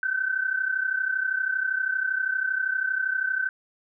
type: tone pair together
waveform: sine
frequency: 1507 / 1539.6 Hz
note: F#6 / G6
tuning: +31 / -32 cents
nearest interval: unison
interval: 37 cents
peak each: -28 / -25 dBFS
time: 0.03-3.49 s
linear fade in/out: 2 ms
effects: none